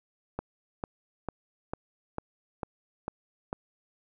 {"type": "click train", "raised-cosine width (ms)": 1, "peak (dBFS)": -18, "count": 8, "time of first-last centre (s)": [0.39, 3.529], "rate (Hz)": 2.23, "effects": []}